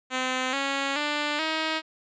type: tone with pitch steps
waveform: 5% pulse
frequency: 257.3 / 275.8 / 295.6 / 316.8 Hz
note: C4 / C#4 / D4 / D#4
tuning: -29 / -9 / +11 / +31 cents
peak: -14 dBFS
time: 0.1-1.82 s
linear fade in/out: 50 ms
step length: 430 ms
effects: resampled to 16000 Hz